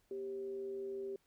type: tone with frequency modulation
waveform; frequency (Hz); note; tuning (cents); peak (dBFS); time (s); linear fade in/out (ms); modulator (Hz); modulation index
sine; 392; G4; 0; -39; 0.11-1.16; 2; 150; 0.3
effects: pink hiss -75 dBFS RMS until 1.26 s